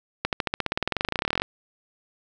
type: accelerating click train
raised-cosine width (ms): 0.3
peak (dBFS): -7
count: 28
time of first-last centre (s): 0.25-1.419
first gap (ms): 78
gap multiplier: 0.95
effects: none

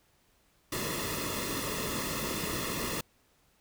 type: noise with comb filter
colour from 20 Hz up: pink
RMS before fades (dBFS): -34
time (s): 0.72-3.01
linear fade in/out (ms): 5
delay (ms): 1.3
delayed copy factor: -0.75
effects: pink hiss -68 dBFS RMS until 3.6 s

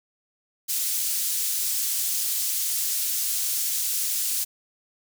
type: high-pass noise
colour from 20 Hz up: pink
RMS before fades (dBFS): -26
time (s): 0.68-4.45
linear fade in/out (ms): 20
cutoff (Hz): 6700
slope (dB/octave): 12
effects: none

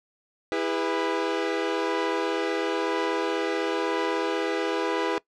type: chord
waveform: sawtooth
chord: E major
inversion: none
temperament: equal with one note detuned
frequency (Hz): 329.6 / 405.8 / 493.9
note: E4 / G#4 / B4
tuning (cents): 0 / -40 / 0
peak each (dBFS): -25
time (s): 0.52-5.18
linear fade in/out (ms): 0
effects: noise-tail reverb RT60 0.1 s tail -21 dB re dry + low-pass 4000 Hz 12 dB/octave

